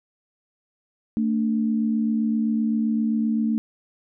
sine tone pair together, 223.9 / 291.6 Hz, A3 / D4, +30 / -12 cents, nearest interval perfect fourth, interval 458 cents, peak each -20 / -28 dBFS, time 1.17-3.58 s, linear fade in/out 0 ms, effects none

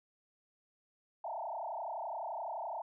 sine tone with frequency modulation, 784 Hz, G5, in tune, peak -37 dBFS, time 1.24-2.82 s, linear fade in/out 5 ms, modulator 31.7 Hz, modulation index 4.6, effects none

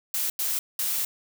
blue noise bursts at uneven times, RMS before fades -27 dBFS, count 3, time 0.14-0.3 / 0.39-0.59 / 0.79-1.05 s, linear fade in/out 2 ms, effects none

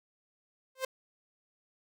sawtooth tone with exponential growth, 523.3 Hz, C5, in tune, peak -24 dBFS, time 0.75-0.85 s, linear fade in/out 5 ms, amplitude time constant 20 ms, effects none

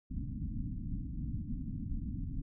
pink low-pass noise, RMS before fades -38 dBFS, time 0.1-2.42 s, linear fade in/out 10 ms, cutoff 290 Hz, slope 96 dB/octave, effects none

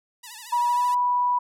5% pulse tone with vibrato, 920 Hz, A#5, 23 cents flat, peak -27 dBFS, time 0.23-0.95 s, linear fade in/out 10 ms, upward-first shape sine, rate 13 Hz, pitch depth 130 cents each way
sine tone with pitch glide, 964 to 982 Hz, B5 to B5, -42 to -10 cents, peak -19 dBFS, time 0.52-1.39 s, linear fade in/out 10 ms, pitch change +32 cents, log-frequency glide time 0.68-0.84 s
effects none

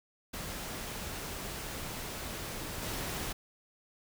pink noise with level steps, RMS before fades -40 / -37 dBFS, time 0.33-3.33 s, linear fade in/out 10 ms, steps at 2.82 s, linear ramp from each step 10 ms, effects none

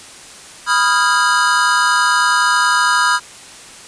square chord, F half-diminished seventh, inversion second, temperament equal with one note detuned, 987.8 / 1244.5 / 1396.9 / 1629.9 Hz, Cb6 / Eb6 / F6 / Ab6, 0 / 0 / 0 / -33 cents, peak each -18 dBFS, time 0.66-3.2 s, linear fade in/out 50 ms, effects white hiss -37 dBFS RMS until 3.87 s + resampled to 22050 Hz

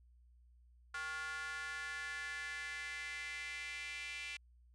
square tone with high-pass filter sweep, 157.3 Hz, D#3, 19 cents sharp, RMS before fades -44 dBFS, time 0.94-4.37 s, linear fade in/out 5 ms, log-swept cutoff 1400 to 2400 Hz, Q 4.6, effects added 60 Hz sine -62 dBFS peak until 4.74 s + resampled to 22050 Hz

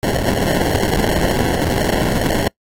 violet noise with sample-and-hold, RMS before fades -17 dBFS, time 0.03-2.48 s, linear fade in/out 0 ms, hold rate 1225 Hz, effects noise-tail reverb RT60 0.1 s tail -25 dB re dry + AAC 48 kbps

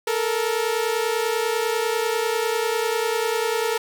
sawtooth tone pair together, 437.7 / 467.8 Hz, A4 / A#4, -9 / +6 cents, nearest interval minor second, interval 115 cents, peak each -20 dBFS, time 0.07-3.78 s, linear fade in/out 5 ms, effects none

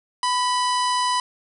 harmonic tone with a mistuned harmonic, 997 Hz, B5, 16 cents sharp, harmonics 1 / 2 / 3 / 4 / 5 / 6 / 7 / 8 / 9 / 10, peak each -20 / -32 / -30 / -33 / -30 / -37 / -45 / -42 / -36 / -42 dBFS, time 0.23-1.2 s, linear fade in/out 2 ms, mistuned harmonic 2, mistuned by -44 cents, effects none

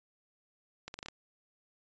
accelerating click train, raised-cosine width 0.2 ms, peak -24 dBFS, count 6, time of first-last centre 0.88-1.085 s, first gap 61 ms, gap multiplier 0.8, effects resampled to 16000 Hz

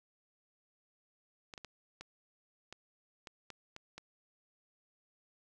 clicks, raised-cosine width 0.2 ms, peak -29 dBFS, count 9, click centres 1.538 / 1.578 / 1.647 / 2.01 / 2.726 / 3.272 / 3.503 / 3.764 / 3.98 s, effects none

